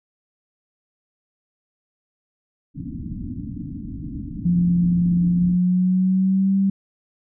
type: low-pass noise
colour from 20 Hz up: white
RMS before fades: -31 dBFS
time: 2.74-5.58 s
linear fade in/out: 50 ms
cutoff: 300 Hz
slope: 96 dB/octave
type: tone with pitch glide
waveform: sine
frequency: 174.61 to 194.86 Hz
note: F3 to G3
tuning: 0 to -10 cents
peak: -15 dBFS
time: 4.45-6.7 s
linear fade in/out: 5 ms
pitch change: +190 cents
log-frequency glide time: 5.29-6.57 s
effects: none